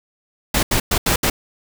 pink noise bursts at uneven times, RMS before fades -17 dBFS, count 5, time 0.54-0.63 / 0.71-0.8 / 0.91-0.98 / 1.06-1.16 / 1.23-1.3 s, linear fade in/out 5 ms, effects none

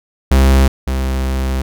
45% pulse tone pair in turn, 66.6 / 65.76 Hz, C2 / C2, +31 / +9 cents, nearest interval unison, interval 22 cents, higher first, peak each -7 / -15 dBFS, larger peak first, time 0.31-0.68 / 0.87-1.62 s, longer second, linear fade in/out 5 ms, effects none

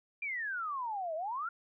sine exponential two-way sweep, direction down then up, 2418 to 615 to 1435 Hz, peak -34 dBFS, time 0.22-1.49 s, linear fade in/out 5 ms, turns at 1.15 s, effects none

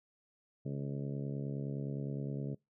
harmonic tone, 69.7 Hz, C#2, 10 cents sharp, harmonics 2 / 3 / 4 / 5 / 6 / 7 / 8 / 9, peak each -37 / -43 / -45 / -52 / -47 / -53 / -53 / -56 dBFS, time 0.65-2.55 s, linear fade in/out 10 ms, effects noise-tail reverb RT60 0.2 s tail -24 dB re dry

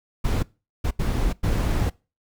brown noise bursts at uneven times, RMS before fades -22 dBFS, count 4, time 0.24-0.43 / 0.84-0.91 / 0.99-1.33 / 1.43-1.9 s, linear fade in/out 10 ms, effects noise-tail reverb RT60 0.3 s tail -23 dB re dry

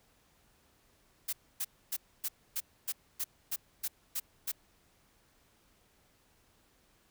blue noise bursts, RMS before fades -34 dBFS, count 11, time 1.28-4.519 s, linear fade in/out 10 ms, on 49 ms, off 270 ms, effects pink hiss -68 dBFS RMS until 7.1 s

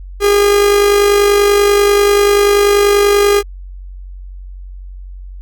45% pulse tone with amplitude modulation, 407.1 Hz, G#4, 35 cents flat, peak -6 dBFS, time 0.2-3.43 s, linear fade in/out 50 ms, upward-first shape sine, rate 50.3 Hz, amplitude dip 40%, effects added 46 Hz sine -27 dBFS peak until 5.41 s

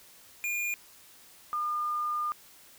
square / sine tone pair in turn, 2420 / 1210 Hz, D#7 / D#6, -49 / -49 cents, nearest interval octave, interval 1200 cents, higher first, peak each -30 / -28 dBFS, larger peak second, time 0.44-0.74 / 1.53-2.32 s, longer second, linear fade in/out 0 ms, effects white hiss -55 dBFS RMS until 2.78 s

